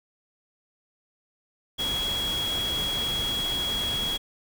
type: tone in noise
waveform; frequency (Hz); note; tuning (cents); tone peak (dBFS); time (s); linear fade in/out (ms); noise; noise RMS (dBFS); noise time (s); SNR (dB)
sine; 3322; G#7; 0; -26; 1.78-4.18; 20; pink; -34; 1.78-4.18; +5
effects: none